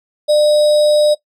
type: tone with sample-and-hold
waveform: sine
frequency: 599 Hz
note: D5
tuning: 34 cents sharp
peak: -8 dBFS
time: 0.28-1.15 s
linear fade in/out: 20 ms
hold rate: 4410 Hz
effects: noise-tail reverb RT60 0.1 s tail -17 dB re dry + low-pass 8000 Hz 12 dB/octave